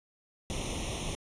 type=noise with comb filter; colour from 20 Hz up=pink; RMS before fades=-35 dBFS; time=0.5-1.15 s; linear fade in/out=0 ms; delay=0.32 ms; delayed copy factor=+0.85; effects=resampled to 22050 Hz